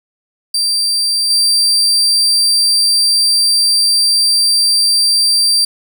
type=tone with level steps; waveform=35% pulse; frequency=4699 Hz; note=D8; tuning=in tune; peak=-11 / -8 dBFS; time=0.54-5.65 s; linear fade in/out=5 ms; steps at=1.3 s; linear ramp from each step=5 ms; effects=none